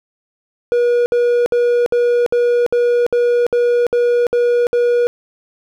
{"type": "tone bursts", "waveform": "triangle", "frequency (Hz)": 481.4, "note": "B4", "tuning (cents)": -44, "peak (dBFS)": -9, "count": 11, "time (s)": [0.72, 5.07], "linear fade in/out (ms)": 0, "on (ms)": 340, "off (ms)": 61, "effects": []}